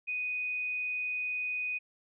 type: tone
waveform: sine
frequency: 2489 Hz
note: D#7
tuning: in tune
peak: -31 dBFS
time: 0.07-1.79 s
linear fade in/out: 20 ms
effects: none